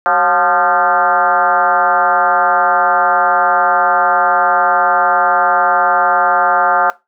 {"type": "tone with frequency modulation", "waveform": "sine", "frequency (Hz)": 1048, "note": "C6", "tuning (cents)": 2, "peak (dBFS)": -9, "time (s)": [0.06, 6.9], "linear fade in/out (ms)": 0, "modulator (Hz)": 167, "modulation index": 2.8, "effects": ["noise-tail reverb RT60 0.2 s tail -18 dB re dry"]}